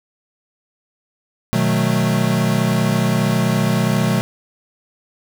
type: chord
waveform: square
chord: B dominant seventh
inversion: none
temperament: equal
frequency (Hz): 123.47 / 155.56 / 185 / 220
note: B2 / D#3 / F#3 / A3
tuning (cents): 0 / 0 / 0 / 0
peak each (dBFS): -21 / -22 / -21 / -21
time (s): 1.53-4.21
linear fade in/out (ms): 0
effects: none